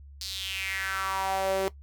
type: tone with high-pass filter sweep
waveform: sawtooth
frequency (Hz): 192.3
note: G3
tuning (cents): -33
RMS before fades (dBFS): -30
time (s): 0.21-1.68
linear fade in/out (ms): 0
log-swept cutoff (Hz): 4700 to 430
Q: 4.4
effects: noise-tail reverb RT60 0.1 s tail -17 dB re dry + added 70 Hz sine -45 dBFS peak until 1.82 s